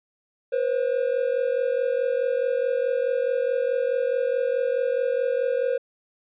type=tone pair together; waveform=triangle; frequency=485.5 / 530.2 Hz; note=B4 / C5; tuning=-30 / +23 cents; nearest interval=major second; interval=153 cents; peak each=-22 dBFS; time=0.52-5.78 s; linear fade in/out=10 ms; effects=resampled to 8000 Hz